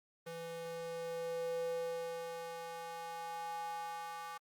square tone with high-pass filter sweep, 166.7 Hz, E3, 20 cents sharp, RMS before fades -42 dBFS, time 0.26-4.38 s, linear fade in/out 10 ms, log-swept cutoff 350 to 1000 Hz, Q 5.3, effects Opus 32 kbps

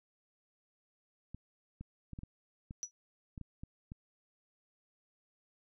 clicks, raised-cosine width 5 ms, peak -32 dBFS, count 10, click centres 1.346 / 1.81 / 2.133 / 2.189 / 2.234 / 2.709 / 3.378 / 3.413 / 3.635 / 3.919 s
sine tone with exponential decay, 5890 Hz, F#8, 9 cents flat, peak -32 dBFS, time 2.83-2.91 s, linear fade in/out 0 ms, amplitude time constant 16 ms
effects none

